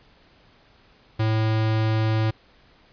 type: tone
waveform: square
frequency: 110 Hz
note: A2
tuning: in tune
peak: -20 dBFS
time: 1.19-2.31 s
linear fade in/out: 10 ms
effects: pink hiss -56 dBFS RMS until 2.92 s + resampled to 11025 Hz